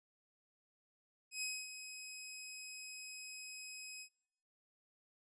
15% pulse tone with ADSR envelope, 2534 Hz, D#7, 31 cents sharp, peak -30 dBFS, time 1.31-4.09 s, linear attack 110 ms, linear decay 250 ms, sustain -10 dB, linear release 76 ms, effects noise-tail reverb RT60 0.8 s tail -25 dB re dry + resampled to 22050 Hz

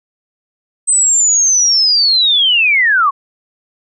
sine linear sweep, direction down, 8240 to 1057 Hz, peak -8 dBFS, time 0.87-3.11 s, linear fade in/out 20 ms, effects none

